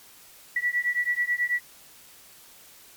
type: beating tone pair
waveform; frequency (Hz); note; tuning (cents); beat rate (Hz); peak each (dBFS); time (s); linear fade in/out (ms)
sine; 1944 / 1953.2; B6 / B6; -28 / -20; 9.2; -26; 0.56-1.6; 5
effects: white hiss -51 dBFS RMS until 2.96 s + MP3 96 kbps